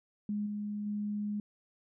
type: tone with level steps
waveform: sine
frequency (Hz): 207.7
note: G#3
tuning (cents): 0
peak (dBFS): -31 / -34 / -32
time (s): 0.29-1.4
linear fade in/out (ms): 2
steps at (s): 0.46 / 0.86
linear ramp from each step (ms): 5
effects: none